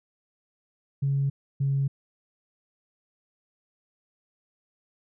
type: tone pair in turn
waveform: sine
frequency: 138.59 / 137.82 Hz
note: C#3 / C#3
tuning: 0 / -10 cents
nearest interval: unison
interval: 10 cents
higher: first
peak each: -21 dBFS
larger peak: neither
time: 1.02-1.3 / 1.6-1.88 s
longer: neither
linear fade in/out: 10 ms
effects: tanh soft clip ceiling -17 dBFS